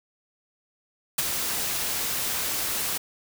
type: noise with ADSR envelope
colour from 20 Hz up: white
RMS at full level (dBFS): -22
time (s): 1.18-2.98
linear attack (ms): 7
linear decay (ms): 24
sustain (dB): -6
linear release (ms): 9
effects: none